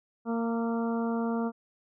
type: harmonic tone with a mistuned harmonic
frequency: 230.3 Hz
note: A#3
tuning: 21 cents flat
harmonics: 1 / 2 / 3 / 4 / 5 / 6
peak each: -28 / -34 / -38 / -40 / -42 / -44 dBFS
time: 0.25-1.52 s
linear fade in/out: 50 ms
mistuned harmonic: 5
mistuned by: +24 cents
effects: none